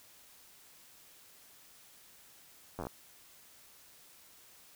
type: slowing click train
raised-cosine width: 1 ms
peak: -25 dBFS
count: 7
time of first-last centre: 2.79-2.869 s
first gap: 10 ms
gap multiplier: 1.11
effects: white hiss -59 dBFS RMS until 4.75 s